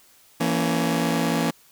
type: chord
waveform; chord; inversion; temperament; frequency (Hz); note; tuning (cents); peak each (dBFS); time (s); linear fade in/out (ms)
sawtooth; A# diminished; second; just; 167.82 / 233.1 / 279.7; E3 / A#3 / C#4; +31 / 0 / +16; -21 / -21 / -22; 0.4-1.51; 10
effects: white hiss -55 dBFS RMS until 1.71 s